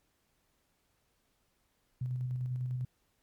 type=tone with tremolo; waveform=sine; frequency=126 Hz; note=B2; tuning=35 cents sharp; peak=-31 dBFS; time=2.01-2.85 s; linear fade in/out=5 ms; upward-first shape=square; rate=10 Hz; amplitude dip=25%; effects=pink hiss -75 dBFS RMS until 3.22 s + MP3 96 kbps